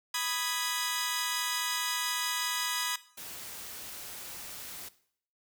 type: chord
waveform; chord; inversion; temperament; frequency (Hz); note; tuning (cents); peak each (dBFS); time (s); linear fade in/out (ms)
10% pulse; G# minor; first; equal; 987.8 / 1244.5 / 1661.2; B5 / D#6 / G#6; 0 / 0 / 0; -25 / -28 / -25; 0.14-2.96; 5
type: noise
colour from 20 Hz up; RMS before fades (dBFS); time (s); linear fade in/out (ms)
white; -43; 3.17-4.89; 10
effects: noise-tail reverb RT60 0.6 s tail -17 dB re dry